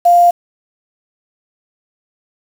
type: tone with quantisation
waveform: sine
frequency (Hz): 698.5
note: F5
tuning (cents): 0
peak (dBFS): -5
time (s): 0.05-0.31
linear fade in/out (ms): 10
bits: 5
effects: none